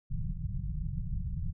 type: low-pass noise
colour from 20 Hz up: pink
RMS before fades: -34 dBFS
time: 0.1-1.53 s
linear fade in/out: 20 ms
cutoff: 180 Hz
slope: 96 dB/octave
effects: none